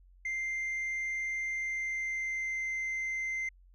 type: tone with pitch glide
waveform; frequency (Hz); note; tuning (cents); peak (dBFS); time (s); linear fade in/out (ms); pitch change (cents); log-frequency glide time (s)
sine; 2093 to 2079; C7 to C7; 0 to -12; -29; 0.25-3.49; 5; -12; 1.53-2.71
effects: tanh soft clip ceiling -31 dBFS + added 45 Hz sine -56 dBFS peak until 3.74 s